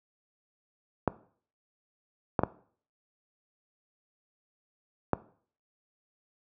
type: clicks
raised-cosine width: 1 ms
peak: -9 dBFS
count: 4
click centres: 1.077 / 2.392 / 2.435 / 5.133 s
effects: noise-tail reverb RT60 0.5 s tail -18 dB re dry + high-pass 80 Hz 12 dB/octave